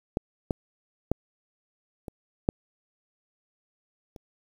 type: clicks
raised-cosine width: 2 ms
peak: -12 / -12 / -10 / -23 / -8 / -30 dBFS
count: 6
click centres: 0.171 / 0.508 / 1.116 / 2.082 / 2.489 / 4.162 s
effects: 8-bit